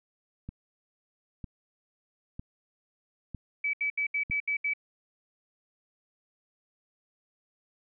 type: click train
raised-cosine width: 5 ms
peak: -26 dBFS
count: 5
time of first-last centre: 0.49-4.3 s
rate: 1.05 Hz
type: tone bursts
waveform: sine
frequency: 2294 Hz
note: D7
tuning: 41 cents flat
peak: -26 dBFS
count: 7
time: 3.64-4.736 s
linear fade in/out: 5 ms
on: 94 ms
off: 73 ms
effects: none